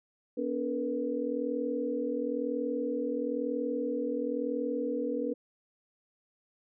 sine tone cluster, 245.7 / 285.7 / 445.1 / 486.1 Hz, B3 / D4 / A4 / B4, -9 / -48 / +20 / -28 cents, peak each -36 / -34 / -38 / -33 dBFS, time 0.37-5.34 s, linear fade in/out 10 ms, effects none

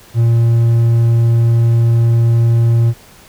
triangle tone, 116.3 Hz, A#2, 4 cents flat, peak -6 dBFS, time 0.14-2.94 s, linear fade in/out 50 ms, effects pink hiss -42 dBFS RMS until 3.28 s

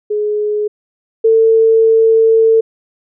sine tone pair in turn, 420 / 448.2 Hz, G#4 / A4, +19 / +32 cents, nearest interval minor second, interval 113 cents, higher second, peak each -13 / -6 dBFS, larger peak second, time 0.1-0.68 / 1.24-2.61 s, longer second, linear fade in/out 10 ms, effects none

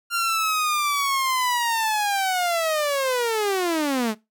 sawtooth linear sweep, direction down, 1396.9 to 206 Hz, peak -17 dBFS, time 0.1-4.15 s, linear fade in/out 50 ms, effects noise-tail reverb RT60 0.2 s tail -20 dB re dry

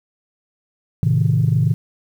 sine chord, A diminished, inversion none, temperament just, 110 / 132 / 158.4 Hz, A2 / C3 / Eb3, 0 / +16 / +31 cents, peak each -17 dBFS, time 1.03-1.74 s, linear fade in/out 0 ms, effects tanh soft clip ceiling -6 dBFS + 8-bit

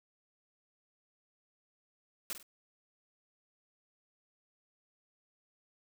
white noise with echo, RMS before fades -38 dBFS, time 2.3-2.33 s, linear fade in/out 0 ms, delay 49 ms, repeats 2, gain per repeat -10 dB, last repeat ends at 2.428 s, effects none

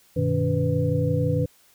sine tone cluster, 96.6 / 122.9 / 154.4 / 286.3 / 497.7 Hz, G2 / B2 / D#3 / D4 / B4, -25 / -8 / -13 / -44 / +13 cents, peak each -27 / -26 / -24 / -30 / -26 dBFS, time 0.16-1.46 s, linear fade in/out 10 ms, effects white hiss -58 dBFS RMS until 1.74 s

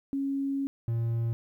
sine / triangle tone pair in turn, 275.3 / 115.75 Hz, C#4 / A#2, -12 / -12 cents, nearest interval octave + minor third, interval 1500 cents, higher first, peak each -27 / -24 dBFS, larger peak second, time 0.13-0.67 / 0.88-1.33 s, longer first, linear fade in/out 0 ms, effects 11-bit

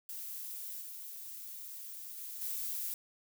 violet noise with level steps, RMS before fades -43 / -46 / -44 / -38 dBFS, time 0.09-2.94 s, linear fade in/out 2 ms, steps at 0.81 / 2.17 / 2.41 s, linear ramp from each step 5 ms, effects none

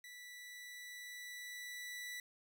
sawtooth tone with level ramp, 1967 Hz, B6, 7 cents flat, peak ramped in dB -48 to -40 dBFS, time 0.04-2.2 s, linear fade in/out 2 ms, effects none

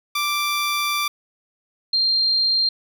15% pulse / sine tone pair in turn, 1174.7 / 4186 Hz, D6 / C8, 0 / 0 cents, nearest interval octave + minor seventh, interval 2200 cents, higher second, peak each -14 / -16 dBFS, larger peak first, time 0.15-1.08 / 1.93-2.69 s, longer first, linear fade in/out 5 ms, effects none

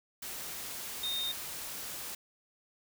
sine tone in noise, 3679 Hz, A#7, 24 cents flat, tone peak -32 dBFS, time 1.03-1.32 s, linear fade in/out 5 ms, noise white, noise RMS -41 dBFS, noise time 0.22-2.15 s, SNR +6 dB, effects none

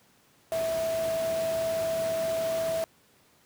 sine tone in noise, 654 Hz, E5, 14 cents flat, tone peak -26 dBFS, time 0.52-2.84 s, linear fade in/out 0 ms, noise pink, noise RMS -38 dBFS, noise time 0.52-2.84 s, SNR +9 dB, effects pink hiss -62 dBFS RMS until 3.45 s + high-pass 100 Hz 12 dB/octave

